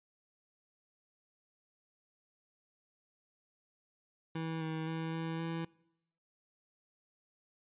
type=tone with pitch steps; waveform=25% pulse; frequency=162.2 / 159.4 / 162.2 / 163.3 / 165.1 Hz; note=E3 / D#3 / E3 / E3 / E3; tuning=-28 / +42 / -28 / -16 / +3 cents; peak=-32 dBFS; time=4.35-5.65 s; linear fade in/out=5 ms; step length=260 ms; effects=noise-tail reverb RT60 0.8 s tail -23 dB re dry + resampled to 8000 Hz